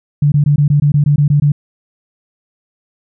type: tone bursts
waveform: sine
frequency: 145.7 Hz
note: D3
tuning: 13 cents flat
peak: -7 dBFS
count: 11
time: 0.22-1.52 s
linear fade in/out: 5 ms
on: 100 ms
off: 20 ms
effects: none